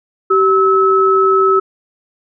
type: tone pair together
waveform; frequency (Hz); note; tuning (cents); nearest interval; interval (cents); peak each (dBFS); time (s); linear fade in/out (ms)
sine; 384.9 / 1297; G4 / E6; -32 / -28; octave + major sixth; 2104; -11; 0.3-1.6; 10
effects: none